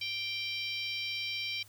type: harmonic tone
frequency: 784 Hz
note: G5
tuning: in tune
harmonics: 3 / 4 / 5 / 6 / 7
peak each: -37 / -39 / -41 / -43 / -44 dBFS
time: 0.01-1.63 s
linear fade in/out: 5 ms
effects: added 103 Hz sine -59 dBFS peak until 1.68 s + white hiss -59 dBFS RMS until 1.68 s